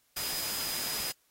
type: tone in noise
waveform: sine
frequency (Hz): 4978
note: D#8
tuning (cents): 0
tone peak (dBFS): -37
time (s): 0.16-1.12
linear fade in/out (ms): 10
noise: white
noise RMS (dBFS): -35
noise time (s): 0.16-1.12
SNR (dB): -5
effects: white hiss -70 dBFS RMS until 1.3 s + AAC 48 kbps